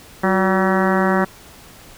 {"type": "harmonic tone with a mistuned harmonic", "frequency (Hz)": 190.5, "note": "G3", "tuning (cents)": -49, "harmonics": [1, 2, 3, 4, 5, 6, 7, 8, 9, 10], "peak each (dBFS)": [-18, -21, -23, -24, -25, -26, -26, -27, -28, -28], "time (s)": [0.23, 1.25], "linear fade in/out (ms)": 10, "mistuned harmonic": 2, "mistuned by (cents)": -65, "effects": ["pink hiss -43 dBFS RMS until 1.97 s"]}